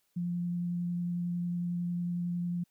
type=tone with vibrato; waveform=sine; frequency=174.61 Hz; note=F3; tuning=in tune; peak=-30 dBFS; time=0.16-2.64 s; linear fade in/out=10 ms; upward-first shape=sine; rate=11 Hz; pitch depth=9 cents each way; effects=white hiss -75 dBFS RMS until 2.7 s